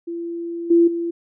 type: tone with level steps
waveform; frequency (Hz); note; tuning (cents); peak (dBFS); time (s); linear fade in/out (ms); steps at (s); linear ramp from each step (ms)
sine; 339.3; F4; -50; -25 / -10 / -21; 0.07-1.11; 10; 0.7 / 0.87; 10
effects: none